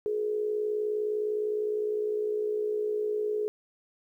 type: tone with amplitude modulation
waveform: sine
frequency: 423.3 Hz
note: G#4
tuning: 33 cents sharp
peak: -24 dBFS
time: 0.06-3.48 s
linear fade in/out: 0 ms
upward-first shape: sine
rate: 59.7 Hz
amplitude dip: 55%
effects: 11-bit